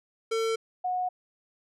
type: tone pair in turn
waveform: square / sine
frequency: 450.1 / 730.4 Hz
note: A4 / F#5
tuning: +39 / -23 cents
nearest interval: minor sixth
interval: 838 cents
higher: second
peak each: -26 dBFS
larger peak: neither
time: 0.31-0.56 / 0.84-1.09 s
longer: neither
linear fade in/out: 10 ms
effects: low-pass 8000 Hz 12 dB/octave